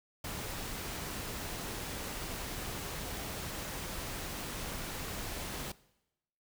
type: noise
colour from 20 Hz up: pink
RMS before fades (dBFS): -40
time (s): 0.24-5.72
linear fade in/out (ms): 5
effects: noise-tail reverb RT60 0.9 s tail -20 dB re dry